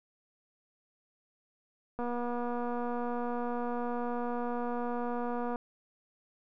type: click train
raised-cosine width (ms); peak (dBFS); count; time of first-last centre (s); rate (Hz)
1; -23; 861; 1.99-5.558; 241
effects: none